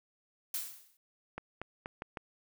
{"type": "noise with exponential decay", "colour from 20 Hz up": "blue", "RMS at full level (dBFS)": -33, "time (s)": [0.54, 0.97], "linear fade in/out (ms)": 2, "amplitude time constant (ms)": 93}
{"type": "clicks", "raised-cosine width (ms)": 0.5, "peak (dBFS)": -24, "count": 5, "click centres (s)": [1.38, 1.616, 1.859, 2.021, 2.172]}
{"effects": []}